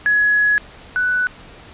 sine tone pair in turn, 1683 / 1487.7 Hz, G#6 / F#6, +23 / +9 cents, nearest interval major second, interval 214 cents, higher first, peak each -12 / -15 dBFS, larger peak first, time 0.06-0.58 / 0.96-1.27 s, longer first, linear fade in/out 0 ms, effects pink hiss -41 dBFS RMS until 1.73 s + resampled to 8000 Hz

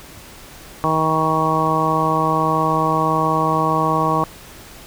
harmonic tone, 158.5 Hz, D#3, 32 cents sharp, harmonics 1 / 2 / 3 / 4 / 5 / 6 / 7, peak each -23 / -24 / -25 / -25 / -24 / -23 / -19 dBFS, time 0.84-4.24 s, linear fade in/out 0 ms, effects pink hiss -40 dBFS RMS until 4.86 s

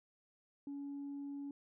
sine tone, 282.1 Hz, C#4, 30 cents sharp, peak -40 dBFS, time 0.67-1.51 s, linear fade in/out 2 ms, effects tanh soft clip ceiling -39 dBFS

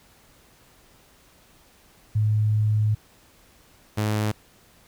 sine / sawtooth tone pair in turn, 107 / 106.46 Hz, A2 / G#2, -48 / +43 cents, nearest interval unison, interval 9 cents, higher first, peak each -18 / -18 dBFS, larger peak neither, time 2.15-2.95 / 3.97-4.32 s, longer first, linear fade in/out 10 ms, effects pink hiss -56 dBFS RMS until 4.87 s

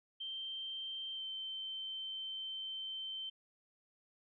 sine tone with pitch glide, 3136 to 3102 Hz, G7 to G7, 0 to -19 cents, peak -40 dBFS, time 0.2-3.3 s, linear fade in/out 10 ms, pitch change -19 cents, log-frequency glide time 1.13-1.23 s, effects none

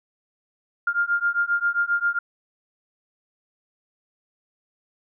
sine beating tone pair, 1400 / 1407.5 Hz, F6 / F6, +4 / +13 cents, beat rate 7.5 Hz, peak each -23 dBFS, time 0.87-2.19 s, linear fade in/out 5 ms, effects none

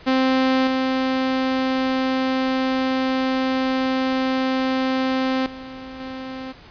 sawtooth tone with level steps, 261.6 Hz, C4, in tune, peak -12 / -15 / -30 / -26 dBFS, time 0.06-6.53 s, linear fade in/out 20 ms, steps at 0.67 / 5.46 / 6 s, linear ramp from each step 2 ms, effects pink hiss -45 dBFS RMS until 6.7 s + resampled to 11025 Hz

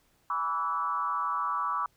sine tone with frequency modulation, 1147 Hz, D6, 41 cents flat, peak -27 dBFS, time 0.3-1.86 s, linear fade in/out 2 ms, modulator 162 Hz, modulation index 1.1, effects pink hiss -68 dBFS RMS until 1.96 s

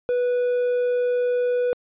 triangle tone, 491.7 Hz, B4, 8 cents flat, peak -17 dBFS, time 0.09-1.73 s, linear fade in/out 0 ms, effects resampled to 8000 Hz

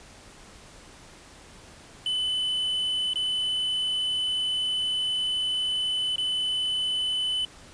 triangle tone with dropouts, 3012 Hz, F#7, 30 cents sharp, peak -23 dBFS, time 2.06-7.45 s, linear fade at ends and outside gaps 2 ms, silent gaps 3.135-3.157 / 6.159-6.181 s, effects pink hiss -49 dBFS RMS until 7.73 s + resampled to 22050 Hz

